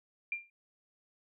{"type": "tone with exponential decay", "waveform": "sine", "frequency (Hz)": 2383, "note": "D7", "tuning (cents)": 25, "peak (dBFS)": -29, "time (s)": [0.32, 0.5], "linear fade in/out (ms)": 2, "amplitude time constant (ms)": 38, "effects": []}